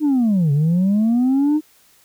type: linear two-way sweep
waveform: sine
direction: down then up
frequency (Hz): 311.1 to 138.59 to 311.1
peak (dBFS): -11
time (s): 0-1.61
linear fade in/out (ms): 50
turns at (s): 0.52
effects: tanh soft clip ceiling -12 dBFS + white hiss -54 dBFS RMS until 2.04 s